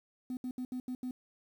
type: tone bursts at uneven times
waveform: sine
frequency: 252.2 Hz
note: B3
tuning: 36 cents sharp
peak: -33 dBFS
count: 6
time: 0.3-0.37 / 0.44-0.51 / 0.58-0.65 / 0.72-0.8 / 0.88-0.95 / 1.03-1.11 s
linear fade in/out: 2 ms
effects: tanh soft clip ceiling -33 dBFS + 10-bit